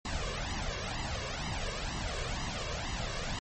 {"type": "noise with flanger", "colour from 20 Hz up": "pink", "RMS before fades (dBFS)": -35, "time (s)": [0.05, 3.39], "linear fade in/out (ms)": 2, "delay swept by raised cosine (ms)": [1, 1.83], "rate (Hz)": 2.1, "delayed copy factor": 0.7, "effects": ["low-pass 7000 Hz 12 dB/octave", "MP3 32 kbps"]}